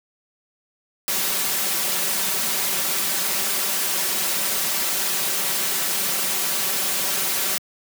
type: noise with comb filter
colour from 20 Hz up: white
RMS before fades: -23 dBFS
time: 1.08-7.58 s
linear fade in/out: 0 ms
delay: 5.2 ms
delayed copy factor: +0.6
effects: high-pass 150 Hz 12 dB/octave